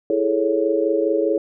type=chord; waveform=sine; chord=A major seventh; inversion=second; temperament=equal; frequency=329.6 / 415.3 / 440 / 554.4 Hz; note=E4 / G#4 / A4 / C#5; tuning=0 / 0 / 0 / 0 cents; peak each=-22 dBFS; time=0.1-1.38 s; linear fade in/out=2 ms; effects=none